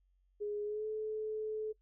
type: tone with pitch glide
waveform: sine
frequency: 415.3 to 432.2 Hz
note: G#4 to A4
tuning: 0 to -31 cents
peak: -35 dBFS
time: 0.4-1.73 s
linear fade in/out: 20 ms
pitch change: +69 cents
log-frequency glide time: 0.64-0.86 s
effects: noise-tail reverb RT60 0.1 s tail -23 dB re dry + added 46 Hz sine -69 dBFS peak until 1.81 s